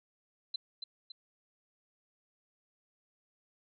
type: tone with echo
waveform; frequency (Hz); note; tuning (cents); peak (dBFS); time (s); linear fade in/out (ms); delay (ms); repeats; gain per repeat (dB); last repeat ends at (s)
sine; 4052; B7; +44; -32; 0.54-0.56; 5; 280; 2; -6; 1.12
effects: none